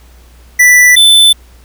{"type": "tone pair in turn", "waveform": "square", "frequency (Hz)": [1975.5, 3520], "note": ["B6", "A7"], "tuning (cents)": [0, 0], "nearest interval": "minor seventh", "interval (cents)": 1000, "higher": "second", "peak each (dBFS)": -3, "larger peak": "neither", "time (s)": [[0.59, 0.96], [0.96, 1.33]], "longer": "neither", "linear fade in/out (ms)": 10, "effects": ["added 60 Hz sine -37 dBFS peak until 1.64 s", "pink hiss -46 dBFS RMS until 1.64 s"]}